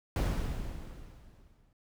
brown noise with exponential decay, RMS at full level -26 dBFS, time 0.16-1.73 s, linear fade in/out 2 ms, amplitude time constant 340 ms, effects none

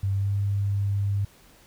sine tone with pitch glide, 97.9 to 100.07 Hz, G2 to G2, -2 to +36 cents, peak -22 dBFS, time 0.03-1.25 s, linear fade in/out 5 ms, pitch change +38 cents, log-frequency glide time 0.13-0.31 s, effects pink hiss -55 dBFS RMS until 1.66 s

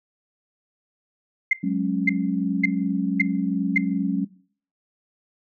sine tone bursts, 2093 Hz, C7, in tune, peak -14 dBFS, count 5, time 1.51-3.78 s, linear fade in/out 5 ms, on 22 ms, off 540 ms
sine chord, F# suspended second, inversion none, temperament equal with one note detuned, 185 / 207.7 / 275 Hz, F#3 / G#3 / C#4, 0 / 0 / -14 cents, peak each -24 / -26 / -25 dBFS, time 1.63-4.25 s, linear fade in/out 10 ms
effects noise-tail reverb RT60 0.5 s tail -20 dB re dry + tanh soft clip ceiling -5 dBFS

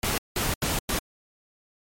pink noise bursts at uneven times, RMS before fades -26 dBFS, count 4, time 0.03-0.18 / 0.36-0.54 / 0.62-0.79 / 0.89-0.99 s, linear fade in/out 2 ms, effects MP3 64 kbps

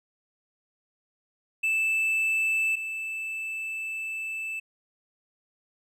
triangle tone pair in turn, 2637 / 2637 Hz, E7 / E7, 0 / 0 cents, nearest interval unison, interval 0 cents, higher neither, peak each -21 / -29 dBFS, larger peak first, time 1.63-2.76 / 2.76-4.6 s, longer second, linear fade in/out 10 ms, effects none

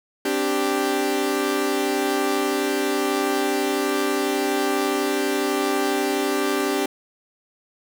sawtooth chord, C suspended second, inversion none, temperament equal, 261.6 / 293.7 / 392 Hz, C4 / D4 / G4, 0 / 0 / 0 cents, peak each -24 / -21 / -19 dBFS, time 0.25-6.86 s, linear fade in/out 5 ms, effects 7-bit

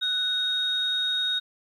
sine tone pair together, 1485 / 3742 Hz, F#6 / A#7, +6 / +6 cents, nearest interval octave + major third, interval 1600 cents, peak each -31 / -23 dBFS, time 0.01-1.4 s, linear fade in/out 20 ms, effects tanh soft clip ceiling -17 dBFS + 10-bit

